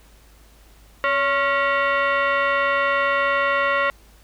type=tone with frequency modulation; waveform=sine; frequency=264.8 Hz; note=C4; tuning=21 cents sharp; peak=-17 dBFS; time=1.04-3.9 s; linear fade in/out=0 ms; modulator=828 Hz; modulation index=2.5; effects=added 52 Hz sine -49 dBFS peak until 4.23 s + pink hiss -54 dBFS RMS until 4.23 s